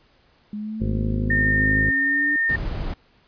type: linear sweep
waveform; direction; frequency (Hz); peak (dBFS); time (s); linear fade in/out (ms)
sine; up; 207.7 to 293.7; -27; 0.53-2.36; 2
type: harmonic tone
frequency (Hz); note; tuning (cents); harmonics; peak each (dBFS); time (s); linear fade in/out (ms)
52.5; G#1; +19; 1 / 2 / 3 / 4 / 5 / 6 / 7 / 8 / 9 / 10; -25 / -25 / -31 / -31 / -36 / -41 / -36 / -43 / -44 / -40; 0.8-1.91; 20
type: tone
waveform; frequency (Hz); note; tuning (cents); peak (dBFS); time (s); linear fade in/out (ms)
sine; 1823; A#6; -39; -18; 1.3-2.56; 5
type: noise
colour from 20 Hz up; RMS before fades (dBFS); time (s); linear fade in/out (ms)
brown; -27; 2.49-2.94; 5
effects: pink hiss -59 dBFS RMS until 3.27 s + resampled to 11025 Hz